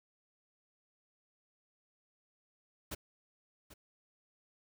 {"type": "noise with echo", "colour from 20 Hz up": "pink", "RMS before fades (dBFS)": -40, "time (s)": [2.91, 2.95], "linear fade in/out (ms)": 10, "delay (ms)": 790, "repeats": 1, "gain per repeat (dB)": -14, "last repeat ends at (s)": 3.74, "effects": []}